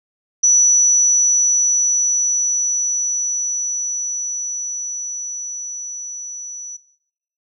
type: tone with level ramp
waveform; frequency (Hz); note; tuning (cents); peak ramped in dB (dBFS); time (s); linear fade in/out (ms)
sine; 5920; F#8; 0; -9 to -29; 0.43-6.77; 10
effects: noise-tail reverb RT60 0.8 s tail -20 dB re dry